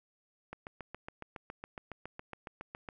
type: click train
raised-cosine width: 0.5 ms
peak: -27 dBFS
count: 18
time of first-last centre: 0.53-2.888 s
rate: 7.21 Hz
effects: none